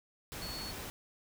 sine tone in noise, 4400 Hz, C#8, 14 cents flat, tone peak -42 dBFS, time 0.42-0.71 s, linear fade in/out 0 ms, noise pink, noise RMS -43 dBFS, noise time 0.32-0.9 s, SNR -2 dB, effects none

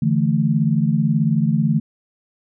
sine chord, D suspended second, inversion none, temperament just, 146.83 / 165.19 / 220.2 Hz, D3 / E3 / A3, 0 / +4 / +2 cents, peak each -19 dBFS, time 0.02-1.8 s, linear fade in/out 5 ms, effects none

